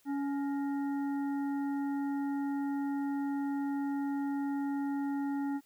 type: harmonic tone with a mistuned harmonic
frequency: 280.5 Hz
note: C#4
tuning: 21 cents sharp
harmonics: 1 / 3 / 5 / 7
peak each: -31 / -42 / -51 / -53 dBFS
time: 0.05-5.61 s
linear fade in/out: 50 ms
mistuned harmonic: 7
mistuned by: -88 cents
effects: white hiss -68 dBFS RMS until 5.65 s